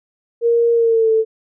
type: tone with pitch glide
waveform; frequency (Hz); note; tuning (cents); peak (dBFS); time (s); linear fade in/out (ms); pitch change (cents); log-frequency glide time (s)
sine; 467.7 to 443; A#4 to A4; +6 to +12; -11; 0.41-1.25; 50; -94; 0.73-1.11
effects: none